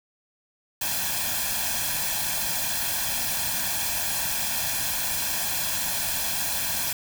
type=noise with comb filter; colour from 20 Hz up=white; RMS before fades=-27 dBFS; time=0.81-6.93 s; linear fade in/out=5 ms; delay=1.2 ms; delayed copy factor=+0.7; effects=none